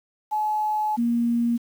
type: tone pair in turn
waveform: sine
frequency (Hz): 853 / 235.6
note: G#5 / A#3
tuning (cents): +46 / +19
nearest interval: octave + minor seventh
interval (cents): 2227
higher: first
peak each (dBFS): -21 / -19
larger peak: second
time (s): 0.31-0.97 / 0.97-1.58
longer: first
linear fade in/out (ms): 20
effects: 8-bit